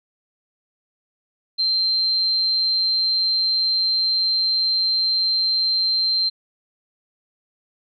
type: tone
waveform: sine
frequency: 4139 Hz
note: C8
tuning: 20 cents flat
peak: -17 dBFS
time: 1.58-6.3 s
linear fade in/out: 20 ms
effects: none